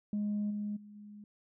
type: tone with level steps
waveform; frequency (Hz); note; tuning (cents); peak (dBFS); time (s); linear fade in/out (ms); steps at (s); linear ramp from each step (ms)
sine; 207.7; G#3; 0; -29 / -33 / -49 / -47; 0.13-1.24; 2; 0.5 / 0.76 / 0.95; 10
effects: tanh soft clip ceiling -28 dBFS